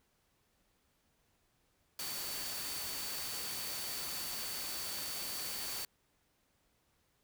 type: tone in noise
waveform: sine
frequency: 4521 Hz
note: C#8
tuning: 33 cents sharp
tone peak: -45 dBFS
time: 1.99-5.85 s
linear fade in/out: 2 ms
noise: white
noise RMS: -41 dBFS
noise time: 1.99-5.85 s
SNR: -7 dB
effects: pink hiss -75 dBFS RMS until 7.23 s